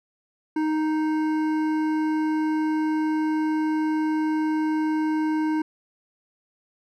sine tone with hard clipping, 311.1 Hz, D#4, in tune, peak -23 dBFS, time 0.56-5.62 s, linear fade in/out 5 ms, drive 11 dB, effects none

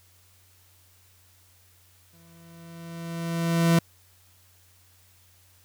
40% pulse tone with exponential growth, 167.4 Hz, E3, 27 cents sharp, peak -15 dBFS, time 2.13-3.79 s, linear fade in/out 5 ms, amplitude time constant 360 ms, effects added 91 Hz sine -60 dBFS peak until 5.64 s + white hiss -60 dBFS RMS until 5.64 s

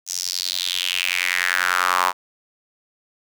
sawtooth tone with high-pass filter sweep, 90.2 Hz, F#2, 44 cents flat, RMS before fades -22 dBFS, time 0.06-2.13 s, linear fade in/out 50 ms, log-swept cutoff 6200 to 980 Hz, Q 4, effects none

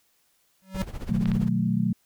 square tone with exponential growth, 190 Hz, F#3, 46 cents sharp, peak -22 dBFS, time 0.62-0.82 s, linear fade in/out 0 ms, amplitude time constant 42 ms
brown noise with tremolo, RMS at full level -31 dBFS, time 0.74-1.49 s, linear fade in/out 10 ms, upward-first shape sine, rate 15 Hz, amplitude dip 80%
sine chord, B dominant seventh, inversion none, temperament equal, 123.47 / 155.56 / 185 / 220 Hz, B2 / D#3 / F#3 / A3, 0 / 0 / 0 / 0 cents, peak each -28 / -31 / -25 / -26 dBFS, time 1.09-1.93 s, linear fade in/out 5 ms
clicks, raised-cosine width 0.3 ms, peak -19 dBFS, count 2, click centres 1.257 / 1.317 s
effects white hiss -67 dBFS RMS until 2.05 s

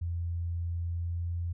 sine tone with pitch glide, 85.3 to 85.99 Hz, F2 to F2, -40 to -26 cents, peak -30 dBFS, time 0.01-1.53 s, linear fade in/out 10 ms, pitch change +14 cents, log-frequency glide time 0.92-1.36 s, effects none

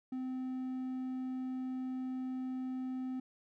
triangle tone, 257.6 Hz, C4, 27 cents flat, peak -34 dBFS, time 0.12-3.2 s, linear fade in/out 5 ms, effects none

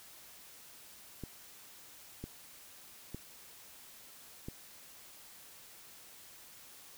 clicks, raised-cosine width 3 ms, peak -28 dBFS, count 4, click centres 1.237 / 2.24 / 3.146 / 4.485 s, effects white hiss -55 dBFS RMS until 6.97 s

